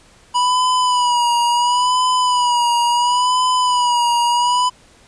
square tone with vibrato, 979 Hz, B5, 15 cents flat, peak -14 dBFS, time 0.34-4.7 s, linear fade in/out 20 ms, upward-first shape sine, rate 0.72 Hz, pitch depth 52 cents each way, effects pink hiss -49 dBFS RMS until 5.07 s + resampled to 22050 Hz

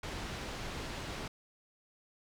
pink low-pass noise, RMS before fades -41 dBFS, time 0.03-1.28 s, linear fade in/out 5 ms, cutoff 5300 Hz, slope 12 dB/octave, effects none

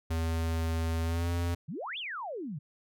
square tone with pitch glide, 81.9 to 86.07 Hz, E2 to F2, -11 to -25 cents, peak -29 dBFS, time 0.1-1.55 s, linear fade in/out 10 ms, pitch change +86 cents, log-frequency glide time 1.03-1.3 s
sine exponential two-way sweep, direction up then down, 130.81 to 3585 to 130.81 Hz, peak -35 dBFS, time 1.68-2.59 s, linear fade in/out 10 ms, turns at 1.98 s
effects none

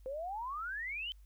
sine exponential sweep, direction up, 507 to 3123 Hz, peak -37 dBFS, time 0.06-1.12 s, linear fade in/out 0 ms, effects added 50 Hz sine -54 dBFS peak until 1.25 s + white hiss -75 dBFS RMS until 1.25 s

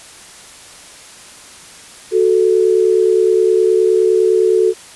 sine tone pair together, 370 / 439.7 Hz, F#4 / A4, 0 / -1 cents, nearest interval minor third, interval 299 cents, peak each -12 dBFS, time 2.11-4.74 s, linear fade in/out 50 ms, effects white hiss -38 dBFS RMS until 4.95 s + resampled to 24000 Hz

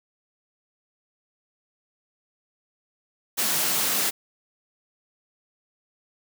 white high-pass noise, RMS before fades -24 dBFS, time 3.37-4.11 s, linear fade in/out 20 ms, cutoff 130 Hz, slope 96 dB/octave, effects none

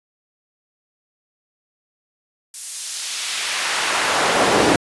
brown noise with high-pass filter sweep, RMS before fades -20 dBFS, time 2.54-4.76 s, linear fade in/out 2 ms, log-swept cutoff 10000 to 320 Hz, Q 0.79, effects resampled to 24000 Hz

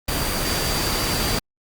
sine tone in noise, 4699 Hz, D8, in tune, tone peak -29 dBFS, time 0.08-1.39 s, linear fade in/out 5 ms, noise pink, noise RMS -23 dBFS, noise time 0.08-1.39 s, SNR -9 dB, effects Opus 24 kbps

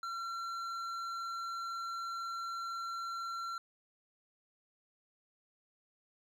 sine tone with hard clipping, 1361 Hz, F6, 45 cents flat, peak -39 dBFS, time 0.03-3.58 s, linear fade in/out 2 ms, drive 8 dB, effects none

